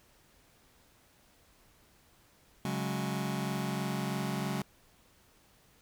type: chord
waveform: sawtooth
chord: C# suspended fourth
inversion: none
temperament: just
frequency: 138.59 / 184.79 / 207.9 Hz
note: C#3 / F#3 / G#3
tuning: 0 / -2 / +2 cents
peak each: -32 dBFS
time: 2.65-4.62 s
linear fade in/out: 2 ms
effects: pink hiss -64 dBFS RMS until 5.81 s